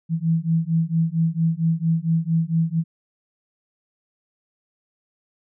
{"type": "beating tone pair", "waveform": "sine", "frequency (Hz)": [161.8, 166.2], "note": ["E3", "E3"], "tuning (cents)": [-32, 15], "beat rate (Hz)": 4.4, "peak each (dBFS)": -21, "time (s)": [0.09, 2.84], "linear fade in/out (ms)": 50, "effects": []}